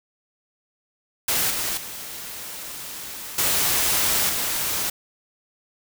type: noise with level steps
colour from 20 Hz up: white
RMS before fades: -22 / -26 / -35 / -21 / -25 dBFS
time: 1.28-4.9 s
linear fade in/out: 5 ms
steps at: 1.5 / 1.77 / 3.38 / 4.29 s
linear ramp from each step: 5 ms
effects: none